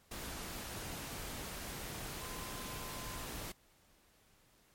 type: tone in noise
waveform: sine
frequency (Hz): 1030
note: C6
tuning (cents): -28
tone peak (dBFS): -51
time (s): 2.21-3.25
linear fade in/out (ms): 5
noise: pink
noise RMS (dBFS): -44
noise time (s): 0.11-3.52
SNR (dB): -10
effects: pink hiss -68 dBFS RMS until 4.74 s + MP3 64 kbps